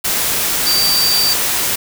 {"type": "tone in noise", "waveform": "sine", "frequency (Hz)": 4650, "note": "D8", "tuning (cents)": -18, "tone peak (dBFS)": -13, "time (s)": [0.66, 1.34], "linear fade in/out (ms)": 10, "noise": "white", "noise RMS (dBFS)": -17, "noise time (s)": [0.04, 1.76], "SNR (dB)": 1, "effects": []}